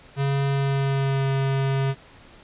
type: tone with pitch glide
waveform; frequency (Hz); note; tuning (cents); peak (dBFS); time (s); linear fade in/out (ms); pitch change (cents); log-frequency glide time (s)
square; 138.59 to 135.89; C#3 to C#3; 0 to -34; -21; 0.16-1.95; 50; -34; 0.45-1.29
effects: pink hiss -49 dBFS RMS until 2.43 s + resampled to 8000 Hz